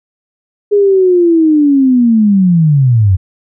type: linear sweep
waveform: sine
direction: down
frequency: 415.3 to 88.1 Hz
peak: -5 dBFS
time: 0.71-3.17 s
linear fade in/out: 20 ms
effects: none